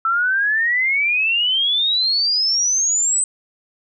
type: exponential sweep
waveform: sine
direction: up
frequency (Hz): 1318.5 to 8180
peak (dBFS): -15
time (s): 0.05-3.24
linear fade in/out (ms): 2
effects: none